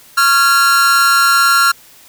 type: tone with amplitude modulation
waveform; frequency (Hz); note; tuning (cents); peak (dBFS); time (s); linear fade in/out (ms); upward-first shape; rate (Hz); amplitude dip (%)
45% pulse; 1382; F6; -19; -5; 0.17-1.72; 10; sine; 282; 75
effects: white hiss -43 dBFS RMS until 2.08 s